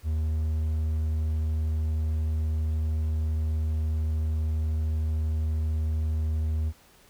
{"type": "tone", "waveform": "triangle", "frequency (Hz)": 78.2, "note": "D#2", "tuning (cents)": 9, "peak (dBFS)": -22, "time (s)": [0.03, 6.73], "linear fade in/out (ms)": 50, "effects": ["pink hiss -57 dBFS RMS until 7.09 s"]}